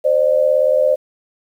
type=tone pair together; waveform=sine; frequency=523.3 / 601 Hz; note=C5 / D5; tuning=0 / +40 cents; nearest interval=major second; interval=240 cents; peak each=-14 dBFS; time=0.04-0.96 s; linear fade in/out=20 ms; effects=8-bit